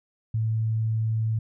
sine tone, 111 Hz, A2, 16 cents sharp, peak -22 dBFS, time 0.34-1.39 s, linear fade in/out 5 ms, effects none

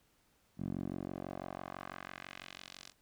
10% pulse tone with band-pass filter sweep, 46 Hz, F#1, 9 cents flat, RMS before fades -44 dBFS, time 0.57-2.93 s, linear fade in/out 50 ms, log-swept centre 190 to 5600 Hz, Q 1.3, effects pink hiss -72 dBFS RMS until 3.01 s

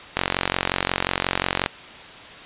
click train, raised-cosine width 0.3 ms, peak -3 dBFS, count 69, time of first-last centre 0.17-1.661 s, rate 45.6 Hz, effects white hiss -40 dBFS RMS until 2.45 s + resampled to 8000 Hz

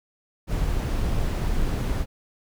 brown noise, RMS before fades -24 dBFS, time 0.47-2.06 s, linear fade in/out 50 ms, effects none

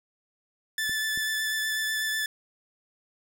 sawtooth tone with vibrato, 1749 Hz, A6, 11 cents flat, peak -23 dBFS, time 0.78-2.26 s, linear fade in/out 2 ms, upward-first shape triangle, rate 8.1 Hz, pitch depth 17 cents each way
clicks, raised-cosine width 3 ms, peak -30 dBFS, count 2, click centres 0.895 / 1.175 s
effects none

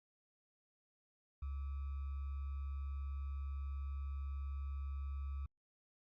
sine tone with sample-and-hold, 69.3 Hz, C#2, in tune, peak -39 dBFS, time 1.42-5.46 s, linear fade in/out 5 ms, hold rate 1225 Hz, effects low-pass 2000 Hz 12 dB/octave + Opus 48 kbps

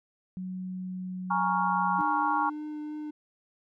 sine tone with pitch glide, 185 to 183.19 Hz, F#3 to F#3, 0 to -17 cents, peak -33 dBFS, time 0.37-2.01 s, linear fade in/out 0 ms, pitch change -17 cents, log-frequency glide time 0.6-1.78 s
sine chord, Bb minor seventh, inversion third, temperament equal with one note detuned, 830.6 / 935 / 1108.7 / 1396.9 Hz, Ab5 / Bb5 / Db6 / F6, 0 / +5 / 0 / 0 cents, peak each -29 / -29 / -29 / -33 dBFS, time 1.3-2.5 s, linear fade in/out 10 ms
triangle tone with vibrato, 302 Hz, D4, 48 cents sharp, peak -32 dBFS, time 1.98-3.11 s, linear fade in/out 10 ms, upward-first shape triangle, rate 3.3 Hz, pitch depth 10 cents each way
effects none

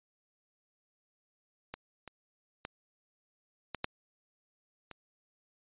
clicks, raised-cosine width 0.3 ms, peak -23 / -29 / -22 / -20 / -15 / -29 dBFS, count 6, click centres 1.74 / 2.077 / 2.651 / 3.747 / 3.844 / 4.913 s, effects resampled to 8000 Hz

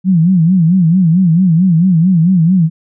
sine tone with vibrato, 174.4 Hz, F3, 2 cents flat, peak -6 dBFS, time 0.04-2.7 s, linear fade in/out 50 ms, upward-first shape sine, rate 4.5 Hz, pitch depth 160 cents each way, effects none

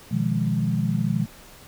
sine chord, F half-diminished seventh, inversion second, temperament equal, 123.47 / 155.56 / 174.61 / 207.7 Hz, Cb3 / Eb3 / F3 / Ab3, 0 / 0 / 0 / 0 cents, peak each -26 dBFS, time 0.11-1.26 s, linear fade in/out 10 ms, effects pink hiss -47 dBFS RMS until 1.67 s

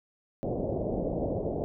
white low-pass noise, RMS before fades -31 dBFS, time 0.43-1.64 s, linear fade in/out 0 ms, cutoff 660 Hz, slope 48 dB/octave, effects none

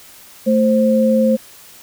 sine tone pair together, 221.3 / 526 Hz, A3 / C5, +10 / +9 cents, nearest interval octave + minor third, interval 1499 cents, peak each -13 / -14 dBFS, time 0.46-1.37 s, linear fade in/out 20 ms, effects white hiss -42 dBFS RMS until 1.82 s

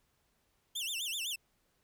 sawtooth tone with vibrato, 3093 Hz, G7, 24 cents flat, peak -32 dBFS, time 0.75-1.36 s, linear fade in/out 10 ms, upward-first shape sine, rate 7.9 Hz, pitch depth 270 cents each way, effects pink hiss -75 dBFS RMS until 1.83 s

